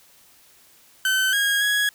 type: tone with pitch steps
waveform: 30% pulse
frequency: 1530 / 1637 / 1667 Hz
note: G6 / G#6 / G#6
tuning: -42 / -25 / +6 cents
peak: -16 dBFS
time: 1.05-1.89 s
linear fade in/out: 2 ms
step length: 280 ms
effects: white hiss -54 dBFS RMS until 1.94 s